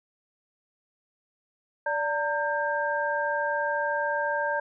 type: tone cluster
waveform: sine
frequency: 582 / 914 / 1589 Hz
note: D5 / A#5 / G6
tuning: -16 / -34 / +23 cents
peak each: -29 dBFS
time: 1.86-4.6 s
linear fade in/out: 5 ms
effects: none